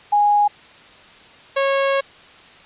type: tone pair in turn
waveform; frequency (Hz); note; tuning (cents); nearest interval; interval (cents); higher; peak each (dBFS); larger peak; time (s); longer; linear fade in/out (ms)
sine / sawtooth; 826 / 548.4; G#5 / C#5; -10 / -19; perfect fifth; 709; first; -12; neither; 0.12-0.48 / 1.56-2.01; second; 10
effects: white hiss -45 dBFS RMS until 2.65 s + resampled to 8000 Hz